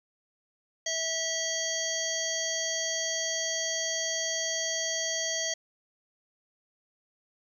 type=harmonic tone; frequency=650 Hz; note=E5; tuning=24 cents flat; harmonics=1 / 3 / 5 / 7 / 9 / 10; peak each=-36 / -36 / -36 / -36 / -36 / -34 dBFS; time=0.86-5.54 s; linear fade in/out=5 ms; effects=10-bit